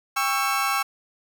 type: chord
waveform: 30% pulse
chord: C# diminished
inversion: second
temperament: just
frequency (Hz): 798.3 / 1108.7 / 1330.5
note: G5 / C#6 / E6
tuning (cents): +31 / 0 / +16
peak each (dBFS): -25 / -23 / -23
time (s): 0.16-0.83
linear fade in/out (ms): 10
effects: none